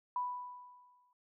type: tone with exponential decay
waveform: sine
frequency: 989 Hz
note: B5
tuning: 2 cents sharp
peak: -31 dBFS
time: 0.16-1.13 s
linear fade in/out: 2 ms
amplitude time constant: 210 ms
effects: none